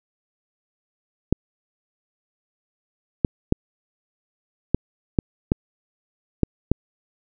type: clicks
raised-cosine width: 3 ms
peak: -3 dBFS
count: 8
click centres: 1.326 / 3.248 / 3.524 / 4.746 / 5.188 / 5.519 / 6.433 / 6.716 s
effects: none

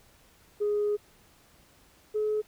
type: tone pair in turn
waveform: sine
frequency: 415.3 / 426.5 Hz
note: G#4 / G#4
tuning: 0 / +46 cents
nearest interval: unison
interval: 46 cents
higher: second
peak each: -23 / -24 dBFS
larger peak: first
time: 0.6-0.97 / 2.14-2.42 s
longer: first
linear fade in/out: 20 ms
effects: tanh soft clip ceiling -21 dBFS + pink hiss -60 dBFS RMS until 2.47 s

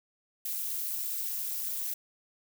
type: noise with amplitude modulation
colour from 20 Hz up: violet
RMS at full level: -30 dBFS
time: 0.45-1.94 s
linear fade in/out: 5 ms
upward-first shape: sine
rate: 285 Hz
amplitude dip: 95%
effects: none

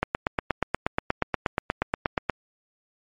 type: click train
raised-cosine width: 0.5 ms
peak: -7 dBFS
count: 20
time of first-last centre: 0.03-2.297 s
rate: 8.38 Hz
effects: MP3 48 kbps

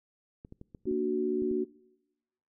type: clicks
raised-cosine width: 3 ms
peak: -33 dBFS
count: 8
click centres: 0.449 / 0.524 / 0.614 / 0.748 / 0.856 / 0.914 / 1.421 / 1.513 s
type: chord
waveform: sine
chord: Bb augmented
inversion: none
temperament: equal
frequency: 233.1 / 293.7 / 370 Hz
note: Bb3 / D4 / F#4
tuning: 0 / 0 / 0 cents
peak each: -34 / -33 / -28 dBFS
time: 0.86-1.65 s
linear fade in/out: 20 ms
effects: noise-tail reverb RT60 1.0 s tail -23 dB re dry

